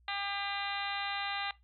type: harmonic tone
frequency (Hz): 400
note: G4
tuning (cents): +35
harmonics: 2 / 3 / 4 / 5 / 6 / 7 / 8 / 9 / 10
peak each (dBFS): -39 / -42 / -43 / -41 / -44 / -43 / -47 / -44 / -44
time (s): 0.08-1.51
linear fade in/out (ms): 2
effects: noise-tail reverb RT60 0.2 s tail -19 dB re dry + added 60 Hz sine -62 dBFS peak until 1.63 s